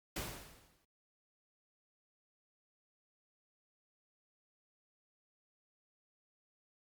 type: noise with exponential decay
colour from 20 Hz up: pink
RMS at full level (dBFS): -38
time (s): 0.16-0.85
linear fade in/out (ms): 5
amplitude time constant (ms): 150
effects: Opus 48 kbps